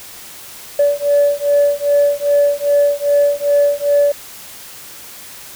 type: beating tone pair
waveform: sine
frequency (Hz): 574 / 576.5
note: D5 / D5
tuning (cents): -40 / -32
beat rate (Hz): 2.5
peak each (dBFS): -13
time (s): 0.79-4.12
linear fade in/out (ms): 5
effects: tanh soft clip ceiling -5 dBFS + white hiss -35 dBFS RMS until 5.55 s